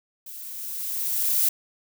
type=noise with level ramp; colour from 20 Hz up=violet; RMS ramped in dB=-40 to -20 dBFS; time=0.26-1.49 s; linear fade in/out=5 ms; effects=none